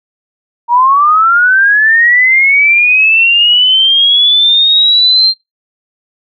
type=linear sweep; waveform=sine; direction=up; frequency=932.3 to 4186 Hz; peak=-4 dBFS; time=0.68-5.34 s; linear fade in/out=50 ms; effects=noise-tail reverb RT60 0.2 s tail -24 dB re dry + MP3 96 kbps